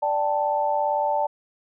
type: chord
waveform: sine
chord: D suspended fourth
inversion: none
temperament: just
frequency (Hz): 587.3 / 783.1 / 881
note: D5 / G5 / A5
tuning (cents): 0 / -2 / +2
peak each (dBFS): -25 / -27 / -23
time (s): 0.02-1.27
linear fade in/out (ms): 10
effects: none